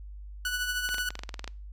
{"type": "tone with tremolo", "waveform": "sawtooth", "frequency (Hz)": 1480, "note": "F#6", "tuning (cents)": 0, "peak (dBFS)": -23, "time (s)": [0.45, 1.09], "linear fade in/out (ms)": 2, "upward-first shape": "triangle", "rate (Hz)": 13, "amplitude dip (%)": 55}
{"type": "clicks", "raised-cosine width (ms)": 0.2, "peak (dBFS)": -19, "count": 12, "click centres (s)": [0.89, 0.944, 0.983, 1.105, 1.154, 1.192, 1.235, 1.292, 1.342, 1.394, 1.443, 1.477]}
{"effects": ["noise-tail reverb RT60 0.4 s tail -25 dB re dry", "added 50 Hz sine -40 dBFS peak until 1.72 s"]}